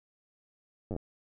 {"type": "slowing click train", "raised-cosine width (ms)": 2, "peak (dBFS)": -23, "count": 6, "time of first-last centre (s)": [0.91, 0.964], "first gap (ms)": 9, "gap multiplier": 1.09, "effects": []}